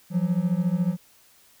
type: beating tone pair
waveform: triangle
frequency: 170.4 / 184.4 Hz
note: F3 / F#3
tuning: -42 / -6 cents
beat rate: 14 Hz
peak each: -22 dBFS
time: 0.1-0.97 s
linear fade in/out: 50 ms
effects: white hiss -57 dBFS RMS until 1.6 s